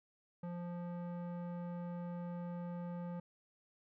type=tone with low-pass filter; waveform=square; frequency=174.6 Hz; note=F3; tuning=in tune; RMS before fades=-43 dBFS; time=0.43-3.2 s; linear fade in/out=5 ms; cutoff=1000 Hz; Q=0.96; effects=none